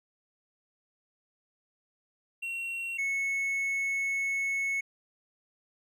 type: tone pair in turn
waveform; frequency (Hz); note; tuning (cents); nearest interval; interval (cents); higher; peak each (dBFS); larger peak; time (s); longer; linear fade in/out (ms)
triangle; 2733 / 2200; F7 / C#7; -38 / -14; major third; 376; first; -31 / -26; second; 2.42-2.98 / 2.98-4.81; second; 10
effects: none